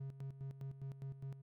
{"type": "tone with tremolo", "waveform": "triangle", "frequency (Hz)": 135.9, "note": "C#3", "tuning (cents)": -34, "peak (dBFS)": -40, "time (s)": [0, 1.42], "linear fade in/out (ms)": 10, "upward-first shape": "square", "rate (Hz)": 4.9, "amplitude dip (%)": 70, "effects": []}